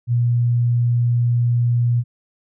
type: tone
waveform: sine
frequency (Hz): 120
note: B2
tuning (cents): -49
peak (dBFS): -14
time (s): 0.07-2.04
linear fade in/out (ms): 50
effects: none